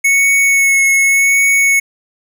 square tone with vibrato, 2204 Hz, C#7, 11 cents flat, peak -9 dBFS, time 0.04-1.8 s, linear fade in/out 10 ms, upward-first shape sine, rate 0.87 Hz, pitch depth 16 cents each way, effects none

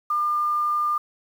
sine tone with quantisation, 1202 Hz, D6, 40 cents sharp, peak -20 dBFS, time 0.1-0.98 s, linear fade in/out 5 ms, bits 8, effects none

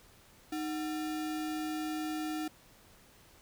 sine tone with sample-and-hold, 310 Hz, D#4, 6 cents flat, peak -33 dBFS, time 0.52-2.48 s, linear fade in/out 5 ms, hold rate 1050 Hz, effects pink hiss -60 dBFS RMS until 3.41 s

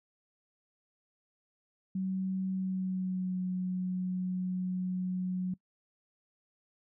sine tone with pitch glide, 188.9 to 183.52 Hz, F#3 to F#3, +36 to -14 cents, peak -30 dBFS, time 1.95-5.54 s, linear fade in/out 5 ms, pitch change -50 cents, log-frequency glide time 2.51-3.41 s, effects noise-tail reverb RT60 0.1 s tail -22 dB re dry

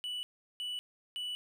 triangle tone bursts, 2960 Hz, F#7, in tune, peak -34 dBFS, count 3, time 0.04-1.35 s, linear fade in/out 0 ms, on 190 ms, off 370 ms, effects none

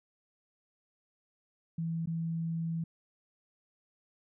sine tone with dropouts, 164.81 Hz, E3, in tune, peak -31 dBFS, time 1.78-2.84 s, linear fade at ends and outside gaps 5 ms, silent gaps 2.059-2.072 s, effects none

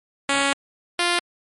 5% pulse tone pair in turn, 278.3 / 349.1 Hz, C#4 / F4, +7 / -1 cents, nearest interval major third, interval 392 cents, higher second, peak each -7 dBFS, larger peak neither, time 0.29-0.53 / 0.99-1.19 s, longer first, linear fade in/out 2 ms, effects MP3 48 kbps

